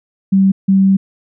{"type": "tone bursts at uneven times", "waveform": "sine", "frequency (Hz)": 193.2, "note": "G3", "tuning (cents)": -25, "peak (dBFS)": -7, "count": 2, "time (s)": [[0.32, 0.52], [0.68, 0.97]], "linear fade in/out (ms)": 10, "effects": []}